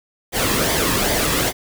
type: noise with flanger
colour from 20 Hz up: pink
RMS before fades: -19 dBFS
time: 0.32-1.53 s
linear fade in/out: 50 ms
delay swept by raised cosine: 0.73 to 1.39 ms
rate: 2.5 Hz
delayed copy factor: -0.5
effects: none